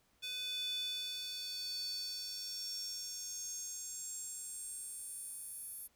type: tone with high-pass filter sweep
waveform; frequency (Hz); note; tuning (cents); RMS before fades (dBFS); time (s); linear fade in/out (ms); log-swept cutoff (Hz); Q
square; 498.8; B4; +17; -43; 0.22-5.88; 20; 3100 to 11000; 7.4
effects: pink hiss -73 dBFS RMS until 5.95 s